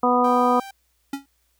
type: harmonic tone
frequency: 246.9 Hz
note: B3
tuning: in tune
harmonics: 1 / 2 / 3 / 4 / 5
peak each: -22 / -22 / -22 / -22 / -22 dBFS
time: 0.03-0.6 s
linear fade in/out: 5 ms
type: tone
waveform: sawtooth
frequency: 784 Hz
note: G5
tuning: in tune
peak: -32 dBFS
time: 0.24-0.71 s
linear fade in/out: 5 ms
type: tone with exponential decay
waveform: square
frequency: 277.2 Hz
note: C#4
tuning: in tune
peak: -23 dBFS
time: 1.13-1.26 s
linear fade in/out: 5 ms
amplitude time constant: 28 ms
effects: added 60 Hz sine -68 dBFS peak until 1.59 s + white hiss -68 dBFS RMS until 1.59 s